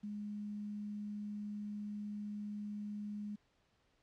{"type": "tone with quantisation", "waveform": "sine", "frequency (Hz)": 207.7, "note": "G#3", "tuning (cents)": 0, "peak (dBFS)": -40, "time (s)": [0.03, 3.36], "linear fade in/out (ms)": 10, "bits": 11, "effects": ["pink hiss -75 dBFS RMS until 4.02 s", "low-pass 5000 Hz 12 dB/octave"]}